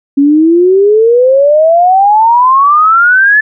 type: exponential sweep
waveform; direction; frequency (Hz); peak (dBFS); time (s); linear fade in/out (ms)
sine; up; 275.2 to 1749; -3; 0.17-3.41; 10
effects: none